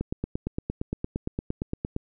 click train, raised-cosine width 3 ms, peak -15 dBFS, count 18, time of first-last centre 0.01-1.964 s, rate 8.7 Hz, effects none

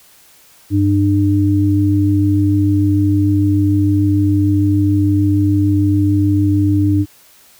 sine tone pair together, 98 / 300.7 Hz, G2 / D4, 0 / +41 cents, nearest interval octave + perfect fifth, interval 1941 cents, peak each -13 dBFS, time 0.7-7.06 s, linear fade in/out 50 ms, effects white hiss -47 dBFS RMS until 7.59 s

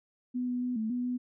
sine tone with pitch steps, 248.9 / 246.9 / 248.6 / 219.7 / 246.1 / 248 Hz, B3 / B3 / B3 / A3 / B3 / B3, +14 / 0 / +12 / -2 / -6 / +7 cents, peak -29 dBFS, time 0.34-1.18 s, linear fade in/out 20 ms, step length 140 ms, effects none

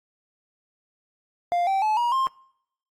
triangle tone with pitch steps, 699 / 775.6 / 860.6 / 954.9 / 1059.5 Hz, F5 / G5 / A5 / A#5 / C6, +1 / -19 / -39 / +41 / +21 cents, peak -18 dBFS, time 1.52-2.27 s, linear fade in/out 0 ms, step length 150 ms, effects noise-tail reverb RT60 0.7 s tail -24 dB re dry + AAC 64 kbps

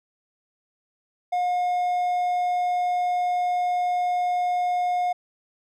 triangle tone, 717 Hz, F5, 45 cents sharp, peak -19 dBFS, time 1.32-5.13 s, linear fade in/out 10 ms, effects none

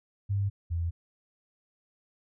sine tone pair in turn, 99.8 / 84.48 Hz, G2 / E2, +32 / +43 cents, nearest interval minor third, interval 289 cents, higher first, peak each -25 / -27 dBFS, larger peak first, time 0.29-0.5 / 0.7-0.91 s, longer neither, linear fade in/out 20 ms, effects none

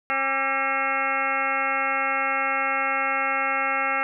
harmonic tone with a mistuned harmonic, 270 Hz, C#4, 45 cents flat, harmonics 1 / 2 / 3 / 4 / 5 / 6 / 7 / 8 / 9 / 10, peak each -39 / -33 / -29 / -34 / -27 / -32 / -33 / -27 / -37 / -33 dBFS, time 0.1-4.03 s, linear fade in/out 0 ms, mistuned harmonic 4, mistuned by +130 cents, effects none

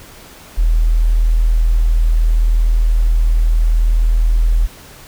sine tone, 40.36 Hz, E1, 36 cents flat, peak -9 dBFS, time 0.57-4.67 s, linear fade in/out 20 ms, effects pink hiss -39 dBFS RMS until 5.07 s

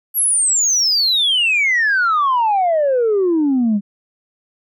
sine exponential sweep, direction down, 11820 to 196 Hz, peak -11 dBFS, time 0.14-3.81 s, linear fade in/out 50 ms, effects tanh soft clip ceiling -10 dBFS

